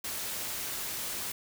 white noise, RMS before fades -36 dBFS, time 0.04-1.32 s, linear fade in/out 5 ms, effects none

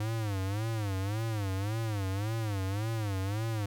square tone with vibrato, 103.83 Hz, G#2, in tune, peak -31 dBFS, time 0-3.66 s, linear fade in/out 5 ms, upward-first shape sine, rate 1.8 Hz, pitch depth 160 cents each way, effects none

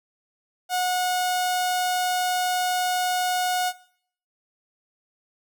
sawtooth tone with notch filter, 728 Hz, F#5, 28 cents flat, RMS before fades -24 dBFS, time 0.69-3.73 s, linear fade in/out 50 ms, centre 1900 Hz, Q 1.8, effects noise-tail reverb RT60 0.6 s tail -18 dB re dry

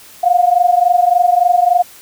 sine tone pair together, 701.5 / 725 Hz, F5 / F#5, +8 / -35 cents, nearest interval minor second, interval 57 cents, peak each -11 / -12 dBFS, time 0.23-1.83 s, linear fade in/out 10 ms, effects white hiss -40 dBFS RMS until 2.01 s

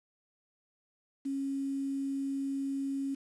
sine tone with quantisation, 274 Hz, C#4, 20 cents flat, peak -31 dBFS, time 1.25-3.15 s, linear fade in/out 10 ms, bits 9, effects resampled to 24000 Hz

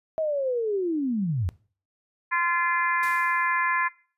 sine linear sweep, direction down, 647 to 77.78 Hz, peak -23 dBFS, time 0.18-1.49 s, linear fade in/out 0 ms
harmonic tone, 344.8 Hz, F4, 22 cents flat, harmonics 3 / 4 / 5 / 6 / 7, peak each -25 / -34 / -25 / -29 / -35 dBFS, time 2.31-3.89 s, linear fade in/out 20 ms
white noise with exponential decay, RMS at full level -40 dBFS, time 3.03-3.72 s, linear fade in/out 0 ms, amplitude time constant 150 ms
effects noise-tail reverb RT60 0.4 s tail -20 dB re dry + resampled to 32000 Hz

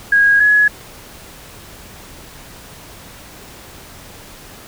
sine tone pair in turn, 1642 / 1686.2 Hz, G#6 / G#6, -20 / +26 cents, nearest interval unison, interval 46 cents, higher second, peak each -8 dBFS, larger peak neither, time 0.12-0.4 / 0.4-0.68 s, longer neither, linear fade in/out 5 ms, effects pink hiss -38 dBFS RMS until 4.67 s

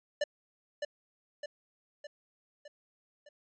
square tone with echo, 587.3 Hz, D5, in tune, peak -28 dBFS, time 0.21-0.24 s, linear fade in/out 5 ms, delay 610 ms, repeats 5, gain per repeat -5 dB, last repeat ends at 3.29 s, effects resampled to 16000 Hz

